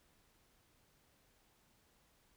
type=silence; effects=pink hiss -72 dBFS RMS until 2.36 s